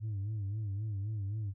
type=tone with vibrato; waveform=sine; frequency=103.5 Hz; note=G#2; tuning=5 cents flat; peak=-31 dBFS; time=0-1.54 s; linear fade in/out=50 ms; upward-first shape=sine; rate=3.8 Hz; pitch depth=110 cents each way; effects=tanh soft clip ceiling -32 dBFS